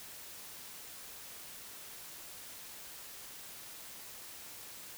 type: silence
effects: white hiss -49 dBFS RMS until 4.97 s